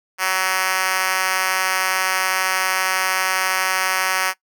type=tone with high-pass filter; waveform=5% pulse; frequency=187.6 Hz; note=F#3; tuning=24 cents sharp; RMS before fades=-20 dBFS; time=0.18-4.34 s; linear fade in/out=50 ms; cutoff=920 Hz; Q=0.69; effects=noise-tail reverb RT60 0.1 s tail -20 dB re dry